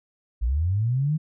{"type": "linear sweep", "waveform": "sine", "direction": "up", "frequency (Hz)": [51.91, 160], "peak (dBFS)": -20, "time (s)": [0.41, 1.18], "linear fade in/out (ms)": 20, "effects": []}